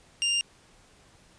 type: tone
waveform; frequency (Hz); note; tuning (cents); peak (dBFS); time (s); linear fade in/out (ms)
sawtooth; 2797; F7; +2; -20; 0.22-0.41; 0
effects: pink hiss -58 dBFS RMS until 1.38 s + resampled to 22050 Hz